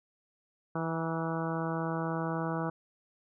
harmonic tone with a mistuned harmonic, 163.7 Hz, E3, 12 cents flat, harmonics 1 / 2 / 3 / 4 / 5 / 6 / 7 / 8 / 9, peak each -34 / -37 / -39 / -40 / -41 / -42 / -42 / -43 / -44 dBFS, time 0.75-2.7 s, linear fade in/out 5 ms, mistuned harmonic 6, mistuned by -29 cents, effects none

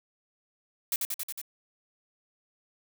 blue noise with echo, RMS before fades -28 dBFS, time 0.92-0.96 s, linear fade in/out 2 ms, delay 91 ms, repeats 5, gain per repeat -2 dB, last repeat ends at 1.415 s, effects none

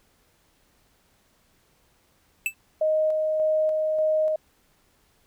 square tone with exponential decay, 2637 Hz, E7, in tune, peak -19 dBFS, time 2.46-2.54 s, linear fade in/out 1 ms, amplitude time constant 17 ms
sine tone with tremolo, 623 Hz, D#5, 2 cents sharp, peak -19 dBFS, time 2.81-4.36 s, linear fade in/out 5 ms, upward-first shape square, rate 1.7 Hz, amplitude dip 25%
effects pink hiss -64 dBFS RMS until 5.26 s

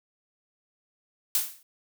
blue noise with exponential decay, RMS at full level -21 dBFS, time 1.35-1.63 s, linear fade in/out 1 ms, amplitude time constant 59 ms, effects none

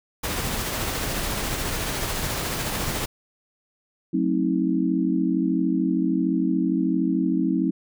pink noise with tremolo, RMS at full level -26 dBFS, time 0.23-3.06 s, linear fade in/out 10 ms, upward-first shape sine, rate 14 Hz, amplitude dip 25%
sine chord, F# diminished seventh, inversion none, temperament just, 185 / 222 / 266.4 / 319.7 Hz, F#3 / A3 / C4 / Eb4, 0 / +16 / +31 / +47 cents, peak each -25 / -29 / -24 / -24 dBFS, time 4.13-7.71 s, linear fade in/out 10 ms
effects none

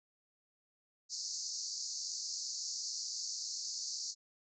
pink band-pass noise, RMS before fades -41 dBFS, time 1.09-4.15 s, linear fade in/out 50 ms, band 4400 to 7000 Hz, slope 96 dB/octave, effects none

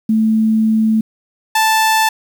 sine / sawtooth tone pair in turn, 220 / 880 Hz, A3 / A5, 0 / 0 cents, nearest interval 2 octaves, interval 2400 cents, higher second, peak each -10 / -7 dBFS, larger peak second, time 0.09-1.01 / 1.55-2.09 s, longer first, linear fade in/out 5 ms, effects 7-bit

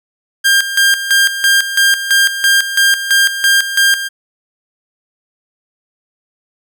sawtooth tone with tremolo, 1600 Hz, G6, 35 cents sharp, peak -4 dBFS, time 0.44-4.09 s, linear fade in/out 20 ms, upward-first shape square, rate 3 Hz, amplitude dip 70%, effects none

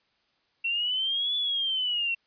sine linear two-way sweep, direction up then down, 2701 to 3461 to 2701 Hz, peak -25 dBFS, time 0.64-2.15 s, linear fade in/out 10 ms, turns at 1.36 s, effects white hiss -70 dBFS RMS until 2.26 s + resampled to 11025 Hz

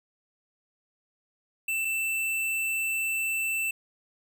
square tone pair in turn, 2664 / 2664 Hz, E7 / E7, +18 / +18 cents, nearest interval unison, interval 0 cents, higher neither, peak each -27 dBFS, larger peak neither, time 1.68-1.85 / 1.85-3.71 s, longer second, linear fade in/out 5 ms, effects 11-bit

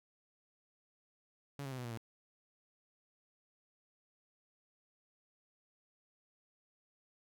sawtooth tone with pitch steps, 141.3 / 135.15 / 129.27 / 123.65 / 118.27 / 113.13 Hz, C#3 / C#3 / C3 / B2 / A#2 / A2, +34 / -44 / -21 / +3 / +25 / +49 cents, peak -37 dBFS, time 1.59-1.974 s, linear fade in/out 0 ms, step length 64 ms, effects none

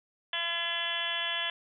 harmonic tone, 339.3 Hz, F4, 50 cents flat, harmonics 2 / 3 / 4 / 5 / 6 / 7 / 8 / 9 / 10, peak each -42 / -41 / -46 / -36 / -40 / -46 / -39 / -35 / -35 dBFS, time 0.33-1.5 s, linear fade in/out 2 ms, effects none

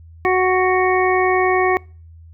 harmonic tone, 370 Hz, F#4, in tune, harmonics 1 / 2 / 3 / 5 / 6, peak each -16 / -19 / -21 / -23 / -24 dBFS, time 0.25-1.77 s, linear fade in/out 0 ms, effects noise-tail reverb RT60 0.4 s tail -26 dB re dry + added 82 Hz sine -39 dBFS peak until 2.33 s

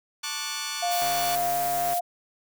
10% pulse chord, D major seventh, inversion second, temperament just, 881 / 1101.2 / 1174.7 / 1468.3 Hz, A5 / C#6 / D6 / F#6, +2 / -12 / 0 / -14 cents, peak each -30 / -30 / -27 / -27 dBFS, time 0.23-1.36 s, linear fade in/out 10 ms
sine tone, 702 Hz, F5, 9 cents sharp, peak -24 dBFS, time 0.82-2.01 s, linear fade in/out 10 ms
blue noise, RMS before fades -32 dBFS, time 0.9-2 s, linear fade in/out 20 ms
click train, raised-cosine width 0.5 ms, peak -23 dBFS, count 129, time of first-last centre 1.02-1.934 s, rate 140 Hz
effects none

